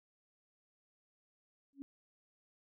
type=tone with exponential growth; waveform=sine; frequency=277.2 Hz; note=C#4; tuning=in tune; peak=-38 dBFS; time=1.73-1.82 s; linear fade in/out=0 ms; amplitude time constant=19 ms; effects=none